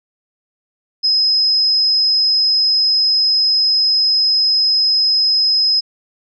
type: tone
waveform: sine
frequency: 5090 Hz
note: D#8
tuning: 39 cents sharp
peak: -11 dBFS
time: 1.03-5.81 s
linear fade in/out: 20 ms
effects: none